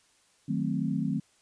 sine chord, D# diminished seventh, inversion none, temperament equal, 155.56 / 185 / 220 / 261.6 Hz, D#3 / F#3 / A3 / C4, 0 / 0 / 0 / 0 cents, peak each -32 dBFS, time 0.48-1.2 s, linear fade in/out 10 ms, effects white hiss -65 dBFS RMS until 1.41 s + resampled to 22050 Hz

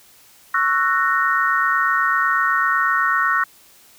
sine chord, F# dominant seventh, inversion second, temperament just, 1110 / 1332 / 1480 / 1850 Hz, C#6 / E6 / F#6 / A#6, +2 / +18 / 0 / -14 cents, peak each -21 dBFS, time 0.54-3.44 s, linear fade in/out 5 ms, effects white hiss -50 dBFS RMS until 3.98 s

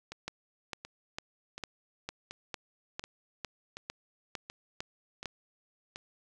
two click trains, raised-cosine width 0.2 ms, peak -19 / -24 dBFS, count 12 / 9, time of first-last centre 0.28-5.257 / 0.12-5.959 s, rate 2.21 / 1.37 Hz, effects none

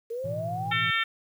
sine linear sweep, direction up, 450.4 to 832 Hz, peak -30 dBFS, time 0.1-0.73 s, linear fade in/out 10 ms
triangle chord, A suspended second, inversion none, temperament equal, 110 / 123.47 / 164.81 Hz, A2 / B2 / E3, 0 / 0 / 0 cents, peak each -34 / -37 / -35 dBFS, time 0.24-0.91 s, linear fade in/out 10 ms
harmonic tone, 450.5 Hz, A4, 41 cents sharp, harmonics 3 / 4 / 5 / 6 / 7 / 8, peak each -29 / -28 / -29 / -36 / -33 / -34 dBFS, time 0.71-1.04 s, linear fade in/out 10 ms
effects 9-bit

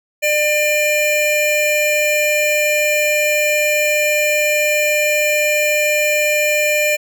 square tone pair together, 598.8 / 2395 Hz, D5 / D7, +33 / +33 cents, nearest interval 2 octaves, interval 2400 cents, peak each -17 dBFS, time 0.22-6.97 s, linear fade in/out 20 ms, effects none

